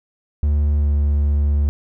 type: tone with pitch glide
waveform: triangle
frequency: 73.42 to 72.53 Hz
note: D2 to D2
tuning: 0 to -21 cents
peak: -12 dBFS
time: 0.43-1.69 s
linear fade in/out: 0 ms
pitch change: -21 cents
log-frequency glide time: 0.8-0.86 s
effects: none